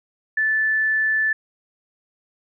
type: tone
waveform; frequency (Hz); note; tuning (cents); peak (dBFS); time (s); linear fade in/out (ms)
sine; 1751; A6; -9; -17; 0.37-1.33; 5
effects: none